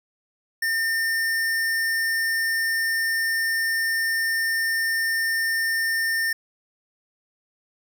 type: tone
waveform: square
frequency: 1810 Hz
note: A6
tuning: 48 cents sharp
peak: -22 dBFS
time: 0.62-6.33 s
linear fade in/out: 5 ms
effects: none